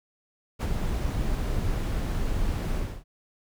brown noise with ADSR envelope, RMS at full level -23 dBFS, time 0.59-3.04 s, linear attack 32 ms, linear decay 42 ms, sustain -4 dB, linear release 280 ms, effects none

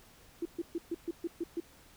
sine tone bursts, 338.1 Hz, E4, 44 cents sharp, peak -31 dBFS, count 8, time 0.42-1.602 s, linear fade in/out 5 ms, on 34 ms, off 130 ms, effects pink hiss -59 dBFS RMS until 1.96 s

